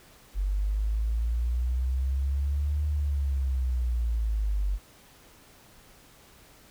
sine linear two-way sweep, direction up then down, 47 to 74.9 to 47 Hz, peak -24 dBFS, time 0.34-4.79 s, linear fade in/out 50 ms, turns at 2.87 s, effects pink hiss -55 dBFS RMS until 6.7 s

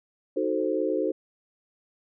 sine chord, D# diminished seventh, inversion none, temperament equal, 311.1 / 370 / 440 / 523.3 Hz, D#4 / F#4 / A4 / C5, 0 / 0 / 0 / 0 cents, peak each -29 dBFS, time 0.36-1.12 s, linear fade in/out 10 ms, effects none

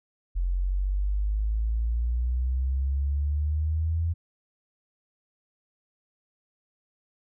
sine exponential sweep, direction up, 43.65 to 84.4 Hz, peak -23 dBFS, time 0.35-4.14 s, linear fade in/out 20 ms, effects none

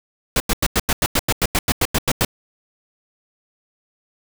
pink noise bursts, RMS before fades -17 dBFS, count 15, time 0.36-2.249 s, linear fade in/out 2 ms, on 41 ms, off 91 ms, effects none

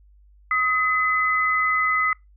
sine tone pair together, 1261.7 / 2022 Hz, D#6 / B6, +24 / +40 cents, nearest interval minor sixth, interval 816 cents, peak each -21 dBFS, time 0.51-2.13 s, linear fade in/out 2 ms, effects noise-tail reverb RT60 0.2 s tail -26 dB re dry + added 50 Hz sine -50 dBFS peak until 2.36 s

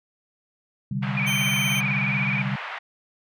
sine chord, C suspended second, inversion none, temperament equal, 130.81 / 146.83 / 196 Hz, C3 / D3 / G3, 0 / 0 / 0 cents, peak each -28 / -30 / -28 dBFS, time 0.91-2.56 s, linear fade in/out 5 ms
white band-pass noise, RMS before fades -34 dBFS, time 1.02-2.79 s, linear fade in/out 10 ms, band 700 to 2400 Hz, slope 24 dB/octave
sine tone with vibrato, 2349 Hz, D7, in tune, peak -24 dBFS, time 1.17-2.42 s, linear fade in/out 5 ms, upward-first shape square, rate 19 Hz, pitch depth 54 cents each way
sawtooth tone, 3105 Hz, G7, 17 cents flat, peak -23 dBFS, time 1.26-1.81 s, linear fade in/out 20 ms
effects none

